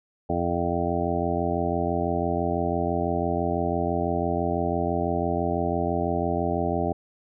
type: harmonic tone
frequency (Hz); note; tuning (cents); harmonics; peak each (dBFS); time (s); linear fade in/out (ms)
86; F2; -26; 1 / 2 / 3 / 4 / 5 / 7 / 8 / 9; -31 / -31 / -31 / -31 / -31 / -31 / -31 / -31; 0.29-6.93; 10
effects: none